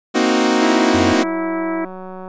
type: chord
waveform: sawtooth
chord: C half-diminished seventh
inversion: third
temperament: equal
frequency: 233.1 / 261.6 / 311.1 / 370 Hz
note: Bb3 / C4 / Eb4 / Gb4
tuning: 0 / 0 / 0 / 0 cents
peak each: -15 dBFS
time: 0.14-1.24 s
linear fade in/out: 20 ms
type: harmonic tone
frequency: 327.2 Hz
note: E4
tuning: 13 cents flat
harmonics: 1 / 2 / 3 / 4 / 5 / 6 / 7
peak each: -20 / -26 / -30 / -32 / -34 / -36 / -37 dBFS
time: 0.62-1.85 s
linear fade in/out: 5 ms
type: tone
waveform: square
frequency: 92.1 Hz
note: F#2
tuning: 7 cents flat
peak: -23 dBFS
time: 0.94-1.13 s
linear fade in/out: 5 ms
type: click train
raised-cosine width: 1 ms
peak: -20 dBFS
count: 237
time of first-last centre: 1.01-2.279 s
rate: 186 Hz
effects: resampled to 16000 Hz